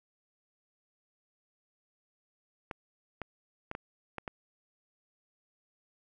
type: clicks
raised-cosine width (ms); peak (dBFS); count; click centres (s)
0.5; -22; 6; 2.712 / 3.217 / 3.714 / 3.751 / 4.183 / 4.278
effects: none